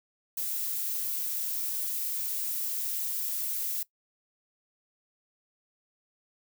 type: noise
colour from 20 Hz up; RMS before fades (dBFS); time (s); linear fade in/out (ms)
violet; -32; 0.37-3.83; 5
effects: noise-tail reverb RT60 0.1 s tail -20 dB re dry